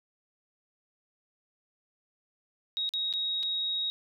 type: tone with dropouts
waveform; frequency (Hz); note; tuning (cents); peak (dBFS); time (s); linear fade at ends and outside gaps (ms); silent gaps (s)
sine; 3783; A#7; +25; -28; 2.77-3.9; 0; 2.891-2.937 / 3.127-3.137 / 3.429-3.433
effects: none